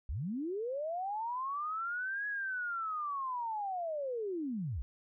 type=linear two-way sweep; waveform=sine; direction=up then down; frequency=50 to 1683 to 50 Hz; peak=-34 dBFS; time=0.09-4.82 s; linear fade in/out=0 ms; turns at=2.27 s; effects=none